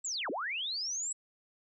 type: linear two-way sweep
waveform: sine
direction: down then up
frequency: 7902 to 230 to 7902 Hz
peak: -33 dBFS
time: 0.04-1.13 s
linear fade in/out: 10 ms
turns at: 0.3 s
effects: none